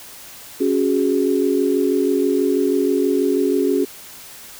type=chord; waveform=sine; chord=C# suspended fourth; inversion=none; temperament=just; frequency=277.2 / 369.6 / 415.8 Hz; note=C#4 / F#4 / G#4; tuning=0 / -2 / +2 cents; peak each=-19 / -19 / -20 dBFS; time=0.6-3.85 s; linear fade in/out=10 ms; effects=white hiss -39 dBFS RMS until 4.59 s